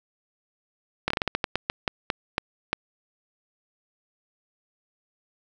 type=slowing click train; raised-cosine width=0.3 ms; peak=-7 dBFS; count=14; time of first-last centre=1.08-2.73 s; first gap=24 ms; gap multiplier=1.25; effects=none